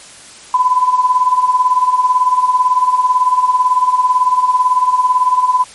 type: tone with tremolo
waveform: sine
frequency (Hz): 1005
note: B5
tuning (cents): +30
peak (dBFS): -6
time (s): 0.54-5.64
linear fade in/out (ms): 2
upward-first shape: sine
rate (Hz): 18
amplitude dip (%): 70
effects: white hiss -37 dBFS RMS until 5.74 s + MP3 48 kbps